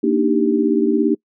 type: chord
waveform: sine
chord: Eb major seventh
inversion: second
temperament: equal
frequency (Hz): 233.1 / 293.7 / 311.1 / 392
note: Bb3 / D4 / Eb4 / G4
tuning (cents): 0 / 0 / 0 / 0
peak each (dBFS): -19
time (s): 0.03-1.15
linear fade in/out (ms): 10
effects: noise-tail reverb RT60 0.1 s tail -25 dB re dry